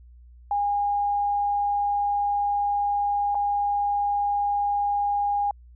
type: tone with dropouts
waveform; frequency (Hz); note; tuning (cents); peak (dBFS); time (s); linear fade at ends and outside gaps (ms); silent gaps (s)
sine; 815; G#5; -33; -21; 0.51-5.51; 2; 3.347-3.352
effects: added 60 Hz sine -46 dBFS peak until 5.75 s